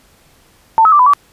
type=tone with pitch steps; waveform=sine; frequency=894 / 1286 / 1175 / 1000 / 1149 Hz; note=A5 / E6 / D6 / B5 / D6; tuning=+27 / -43 / +1 / +21 / -38 cents; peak=-5 dBFS; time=0.78-1.135 s; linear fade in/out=0 ms; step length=71 ms; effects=pink hiss -50 dBFS RMS until 1.32 s + resampled to 32000 Hz

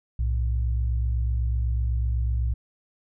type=tone pair together; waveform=sine; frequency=61.99 / 110 Hz; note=B1 / A2; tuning=+7 / 0 cents; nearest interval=minor seventh; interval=993 cents; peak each=-22 / -30 dBFS; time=0.19-2.54 s; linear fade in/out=5 ms; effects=none

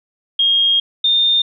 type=tone pair in turn; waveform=sine; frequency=3245 / 3630 Hz; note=G#7 / A#7; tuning=-41 / -47 cents; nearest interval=major second; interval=194 cents; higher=second; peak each=-11 dBFS; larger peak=neither; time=0.39-0.8 / 1.04-1.42 s; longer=first; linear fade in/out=5 ms; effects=none

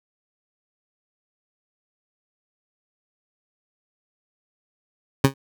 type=tone with exponential decay; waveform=20% pulse; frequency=136.1 Hz; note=C#3; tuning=31 cents flat; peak=-4 dBFS; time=5.24-5.34 s; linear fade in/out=5 ms; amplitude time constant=20 ms; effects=none

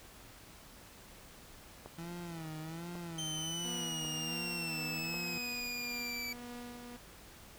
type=click train; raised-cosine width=1 ms; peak=-31 dBFS; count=4; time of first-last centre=1.86-5.142 s; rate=0.914 Hz
type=tone with vibrato; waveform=30% pulse; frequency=164.81 Hz; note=E3; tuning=in tune; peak=-39 dBFS; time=1.98-5.38 s; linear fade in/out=5 ms; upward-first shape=sine; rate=1.3 Hz; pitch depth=99 cents each way
type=exponential sweep; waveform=25% pulse; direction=down; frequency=3111 to 2300 Hz; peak=-34 dBFS; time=3.18-6.33 s; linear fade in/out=5 ms
type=tone with tremolo; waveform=sawtooth; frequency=242.2 Hz; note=B3; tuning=34 cents flat; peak=-40 dBFS; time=3.64-6.97 s; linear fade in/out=10 ms; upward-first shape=sine; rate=1.8 Hz; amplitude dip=35%
effects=pink hiss -55 dBFS RMS until 7.58 s

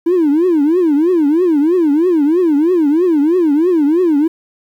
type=tone with vibrato; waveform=triangle; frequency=323.1 Hz; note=E4; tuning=35 cents flat; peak=-6 dBFS; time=0.06-4.28 s; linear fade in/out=10 ms; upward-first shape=triangle; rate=3.1 Hz; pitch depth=270 cents each way; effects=tanh soft clip ceiling -5 dBFS + 8-bit

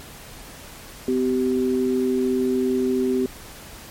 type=tone pair together; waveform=sine; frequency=254.1 / 385.8 Hz; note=B3 / G4; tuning=+49 / -28 cents; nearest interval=perfect fifth; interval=723 cents; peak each=-21 dBFS; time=1.08-3.26 s; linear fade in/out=2 ms; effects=pink hiss -41 dBFS RMS until 3.9 s + MP3 64 kbps

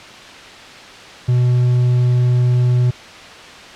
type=tone; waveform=triangle; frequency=123.7 Hz; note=B2; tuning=3 cents sharp; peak=-9 dBFS; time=1.28-2.91 s; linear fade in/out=10 ms; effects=white hiss -36 dBFS RMS until 3.75 s + low-pass 4000 Hz 12 dB/octave

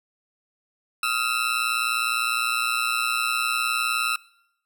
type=ring-modulated tone; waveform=20% pulse; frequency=1324 Hz; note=E6; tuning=7 cents sharp; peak=-14 dBFS; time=1.03-4.16 s; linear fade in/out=2 ms; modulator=59.8 Hz; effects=noise-tail reverb RT60 0.8 s tail -23 dB re dry

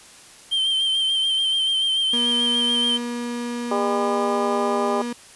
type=tone with vibrato; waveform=triangle; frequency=3136 Hz; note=G7; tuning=in tune; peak=-17 dBFS; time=0.51-2.98 s; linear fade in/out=20 ms; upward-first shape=sine; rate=6.9 Hz; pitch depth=33 cents each way
type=tone; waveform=35% pulse; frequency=239.8 Hz; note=A#3; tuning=49 cents sharp; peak=-24 dBFS; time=2.13-5.13 s; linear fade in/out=5 ms
type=harmonic tone; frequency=201.5 Hz; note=G3; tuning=48 cents sharp; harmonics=2 / 3 / 4 / 5 / 6; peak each=-24 / -26 / -27 / -28 / -29 dBFS; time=3.71-5.02 s; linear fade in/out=5 ms
effects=white hiss -46 dBFS RMS until 5.35 s + resampled to 24000 Hz

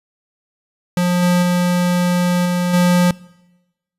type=tone with level steps; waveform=square; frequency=177.6 Hz; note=F3; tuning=29 cents sharp; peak=-14 / -12 / -14 / -16 / -11 dBFS; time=0.97-3.11 s; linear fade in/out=2 ms; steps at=1.22 / 1.42 / 2.45 / 2.73 s; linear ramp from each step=10 ms; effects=noise-tail reverb RT60 1.0 s tail -22 dB re dry + resampled to 32000 Hz

